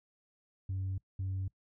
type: tone pair in turn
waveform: sine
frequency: 95.1 / 95.1 Hz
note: F#2 / F#2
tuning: +48 / +48 cents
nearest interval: unison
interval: 0 cents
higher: neither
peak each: -31 / -31 dBFS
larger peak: neither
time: 0.69-0.98 / 1.19-1.48 s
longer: neither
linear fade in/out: 5 ms
effects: noise-tail reverb RT60 0.1 s tail -23 dB re dry + tanh soft clip ceiling -31 dBFS